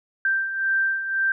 sine beating tone pair, 1568 / 1569.9 Hz, G6 / G6, 0 / +2 cents, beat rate 1.9 Hz, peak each -28 / -21 dBFS, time 0.25-1.32 s, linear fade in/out 2 ms, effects none

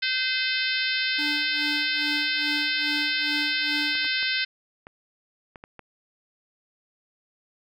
harmonic tone, 515 Hz, C5, 28 cents flat, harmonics 3 / 4 / 5 / 6 / 7 / 8 / 9 / 10, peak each -29 / -30 / -31 / -32 / -32 / -33 / -34 / -34 dBFS, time 0.02-4.45 s, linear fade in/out 10 ms
square tone with tremolo, 295.1 Hz, D4, 8 cents sharp, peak -31 dBFS, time 1.18-4.07 s, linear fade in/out 10 ms, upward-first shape sine, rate 2.4 Hz, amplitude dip 90%
clicks, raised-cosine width 0.5 ms, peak -27 dBFS, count 7, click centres 3.953 / 4.046 / 4.228 / 4.869 / 5.558 / 5.639 / 5.793 s
effects none

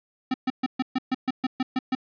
square tone bursts, 258.2 Hz, C4, 23 cents flat, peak -22 dBFS, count 11, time 0.31-1.951 s, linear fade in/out 5 ms, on 31 ms, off 130 ms, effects resampled to 11025 Hz + 9-bit

